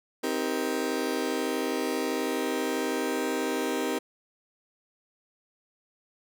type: chord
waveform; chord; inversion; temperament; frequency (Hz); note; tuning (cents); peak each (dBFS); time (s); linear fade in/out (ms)
35% pulse; C minor seventh; none; just; 261.6 / 314 / 392.4 / 470.9; C4 / Eb4 / G4 / Bb4; 0 / +16 / +2 / +18; -31; 0.23-3.99; 10
effects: none